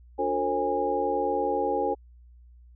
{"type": "tone cluster", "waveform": "sine", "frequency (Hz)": [291.8, 362.5, 453.8, 534, 819], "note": ["D4", "F#4", "A#4", "C5", "G#5"], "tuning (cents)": [-11, -35, -47, 35, -24], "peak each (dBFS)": [-34, -32, -29, -30, -28], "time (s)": [0.18, 1.95], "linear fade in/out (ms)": 20, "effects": ["added 60 Hz sine -49 dBFS peak until 2.75 s"]}